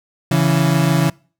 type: tone pair together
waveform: 35% pulse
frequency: 139.84 / 166.3 Hz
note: C#3 / E3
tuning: +16 / +16 cents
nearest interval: minor third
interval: 300 cents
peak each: -14 dBFS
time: 0.31-1.1 s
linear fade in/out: 5 ms
effects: noise-tail reverb RT60 0.4 s tail -25 dB re dry